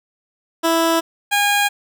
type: tone pair in turn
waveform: 15% pulse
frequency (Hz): 329.8 / 815.8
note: E4 / G#5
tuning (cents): +1 / -31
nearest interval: octave + major third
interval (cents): 1568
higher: second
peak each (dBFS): -8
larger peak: neither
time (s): 0.63-1.01 / 1.31-1.69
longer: neither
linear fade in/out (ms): 20
effects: none